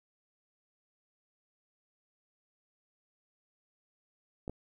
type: clicks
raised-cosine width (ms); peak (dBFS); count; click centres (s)
2; -26; 2; 4.479 / 4.496
effects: 11-bit